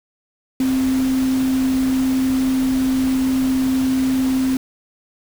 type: tone in noise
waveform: sine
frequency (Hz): 261.6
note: C4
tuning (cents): 0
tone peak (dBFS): -15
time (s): 0.6-4.57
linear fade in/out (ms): 2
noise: pink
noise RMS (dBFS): -31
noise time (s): 0.6-4.57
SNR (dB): +13
effects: none